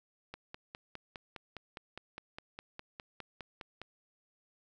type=click train; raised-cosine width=0.3 ms; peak=-27 dBFS; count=18; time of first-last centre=0.34-3.816 s; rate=4.89 Hz; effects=none